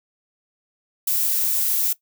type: noise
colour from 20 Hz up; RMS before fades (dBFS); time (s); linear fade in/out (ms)
violet; -21; 1.07-1.93; 5
effects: noise-tail reverb RT60 0.1 s tail -18 dB re dry